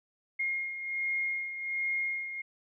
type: beating tone pair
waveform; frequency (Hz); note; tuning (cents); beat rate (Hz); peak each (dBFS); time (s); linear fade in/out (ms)
sine; 2139 / 2140.3; C7 / C7; +38 / +39; 1.3; -31 / -38; 0.39-2.42; 10
effects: none